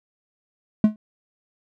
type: tone with exponential decay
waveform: triangle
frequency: 213.9 Hz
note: A3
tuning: 49 cents flat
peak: -6 dBFS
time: 0.84-0.96 s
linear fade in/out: 2 ms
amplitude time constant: 26 ms
effects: none